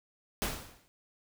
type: noise with exponential decay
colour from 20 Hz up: pink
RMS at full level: -30 dBFS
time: 0.42-0.88 s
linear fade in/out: 0 ms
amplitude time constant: 100 ms
effects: none